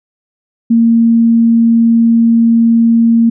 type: tone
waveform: sine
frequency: 230.3 Hz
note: A#3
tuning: 21 cents flat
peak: -5 dBFS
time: 0.7-3.3 s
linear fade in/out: 10 ms
effects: none